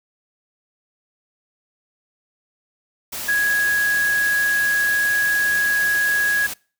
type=tone in noise; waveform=sine; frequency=1661.2 Hz; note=G#6; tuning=in tune; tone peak=-16 dBFS; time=3.28-6.47 s; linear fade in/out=10 ms; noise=white; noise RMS=-29 dBFS; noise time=3.12-6.54 s; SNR=+10 dB; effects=noise-tail reverb RT60 0.4 s tail -25 dB re dry